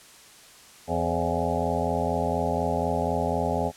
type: harmonic tone with a mistuned harmonic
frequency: 84.1 Hz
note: E2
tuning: 35 cents sharp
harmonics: 1 / 2 / 3 / 5 / 6 / 7 / 8 / 9 / 10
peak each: -32 / -32 / -32 / -32 / -32 / -32 / -32 / -32 / -32 dBFS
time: 0.87-3.72 s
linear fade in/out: 50 ms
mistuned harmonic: 6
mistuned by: +69 cents
effects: white hiss -50 dBFS RMS until 3.76 s + low-pass 10000 Hz 12 dB/octave